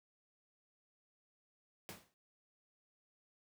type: noise with exponential decay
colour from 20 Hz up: pink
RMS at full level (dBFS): -45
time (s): 1.89-2.14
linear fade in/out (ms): 0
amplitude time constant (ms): 53
effects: noise-tail reverb RT60 0.1 s tail -26 dB re dry + high-pass 100 Hz 12 dB/octave